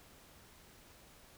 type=silence; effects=pink hiss -60 dBFS RMS until 1.37 s